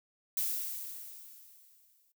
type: noise with exponential decay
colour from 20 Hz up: violet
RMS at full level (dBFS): -31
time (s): 0.37-2.12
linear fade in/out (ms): 2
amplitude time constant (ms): 380
effects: noise-tail reverb RT60 0.1 s tail -19 dB re dry